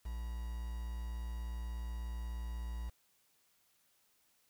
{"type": "tone with quantisation", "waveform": "triangle", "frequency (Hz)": 58.27, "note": "A#1", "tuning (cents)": 0, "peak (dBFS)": -36, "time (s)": [0.05, 2.9], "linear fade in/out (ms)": 10, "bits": 9, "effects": ["white hiss -73 dBFS RMS until 4.49 s"]}